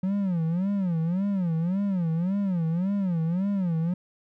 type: tone with vibrato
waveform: triangle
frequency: 180.7 Hz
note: F#3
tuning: 41 cents flat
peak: -21 dBFS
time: 0.03-3.94 s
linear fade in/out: 5 ms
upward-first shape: sine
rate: 1.8 Hz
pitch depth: 200 cents each way
effects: none